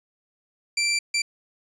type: tone bursts at uneven times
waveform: 20% pulse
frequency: 2349 Hz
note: D7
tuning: in tune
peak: -16 dBFS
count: 2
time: 0.77-0.99 / 1.14-1.22 s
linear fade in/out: 5 ms
effects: resampled to 22050 Hz